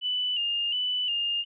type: tone with vibrato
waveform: sine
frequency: 2902 Hz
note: F#7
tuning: 34 cents flat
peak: -25 dBFS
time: 0.01-1.45 s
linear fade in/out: 50 ms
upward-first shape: square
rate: 1.4 Hz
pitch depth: 49 cents each way
effects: none